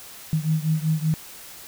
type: beating tone pair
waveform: sine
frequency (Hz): 155.56 / 160.76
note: D#3 / E3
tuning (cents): 0 / -43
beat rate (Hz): 5.2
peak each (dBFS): -22 / -24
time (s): 0.33-1.14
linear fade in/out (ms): 0
effects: white hiss -42 dBFS RMS until 1.67 s